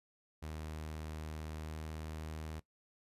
sawtooth tone with pitch glide, 77.78 to 78.32 Hz, D#2 to D#2, 0 to +12 cents, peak -38 dBFS, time 0.42-2.6 s, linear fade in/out 10 ms, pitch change +12 cents, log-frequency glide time 1.57-1.82 s, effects noise-tail reverb RT60 0.1 s tail -18 dB re dry + resampled to 32000 Hz

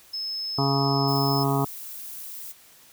sine tone, 5200 Hz, E8, 24 cents flat, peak -28 dBFS, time 0.13-1.44 s, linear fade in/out 10 ms
harmonic tone, 138.3 Hz, C#3, 4 cents flat, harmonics 1 / 2 / 3 / 5 / 6 / 7 / 8 / 9, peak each -24 / -27 / -29 / -31 / -32 / -32 / -33 / -34 dBFS, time 0.58-1.65 s, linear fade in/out 5 ms
violet noise, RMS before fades -38 dBFS, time 1.07-2.53 s, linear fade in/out 20 ms
effects white hiss -53 dBFS RMS until 2.92 s

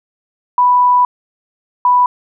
sine tone pair in turn, 987.8 / 987.8 Hz, B5 / B5, 0 / 0 cents, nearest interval unison, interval 0 cents, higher neither, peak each -7 dBFS, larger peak neither, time 0.58-1.05 / 1.85-2.06 s, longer first, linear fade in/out 2 ms, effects none

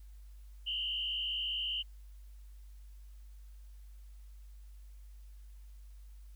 sine tone with frequency modulation, 2960 Hz, F#7, in tune, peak -33 dBFS, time 0.66-1.83 s, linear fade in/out 20 ms, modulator 65 Hz, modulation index 2.3, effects added 50 Hz sine -49 dBFS peak until 6.35 s + white hiss -71 dBFS RMS until 6.35 s

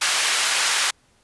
pink band-pass noise, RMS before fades -21 dBFS, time 0.01-0.91 s, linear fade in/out 10 ms, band 1400 to 9800 Hz, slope 12 dB/octave, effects pink hiss -60 dBFS RMS until 1.23 s + resampled to 24000 Hz

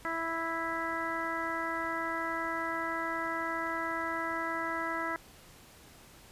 harmonic tone, 329.6 Hz, E4, in tune, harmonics 1 / 2 / 3 / 4 / 5 / 6, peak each -40 / -40 / -38 / -37 / -39 / -39 dBFS, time 0.05-5.16 s, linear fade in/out 0 ms, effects pink hiss -55 dBFS RMS until 6.31 s + resampled to 32000 Hz

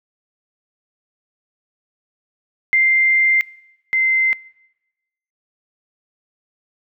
sine tone pair in turn, 2093 / 2075 Hz, C7 / C7, 0 / -15 cents, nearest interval unison, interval 15 cents, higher first, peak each -11 / -14 dBFS, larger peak first, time 2.73-3.41 / 3.93-4.33 s, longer first, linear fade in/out 0 ms, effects noise-tail reverb RT60 1.0 s tail -24 dB re dry

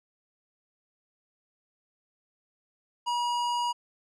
sine tone with hard clipping, 961 Hz, B5, 48 cents flat, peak -28 dBFS, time 3.06-3.73 s, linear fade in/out 20 ms, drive 18 dB, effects low-pass 8000 Hz 12 dB/octave

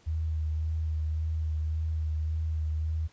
sine tone with vibrato, 78.6 Hz, D#2, 18 cents sharp, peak -27 dBFS, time 0.06-3.08 s, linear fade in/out 20 ms, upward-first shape sine, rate 1.8 Hz, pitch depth 22 cents each way, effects pink hiss -61 dBFS RMS until 3.12 s + resampled to 16000 Hz

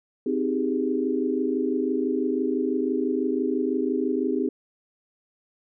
sine chord, Ab major seventh, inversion first, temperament just, 259.6 / 311.5 / 389.3 / 415.3 Hz, C4 / Eb4 / G4 / Ab4, -13 / +2 / -12 / 0 cents, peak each -26 / -28 / -28 / -29 dBFS, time 0.26-4.49 s, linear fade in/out 5 ms, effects none

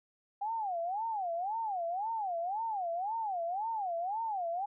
sine tone with vibrato, 783 Hz, G5, 2 cents flat, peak -32 dBFS, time 0.41-4.66 s, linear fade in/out 10 ms, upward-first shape sine, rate 1.9 Hz, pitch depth 270 cents each way, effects none

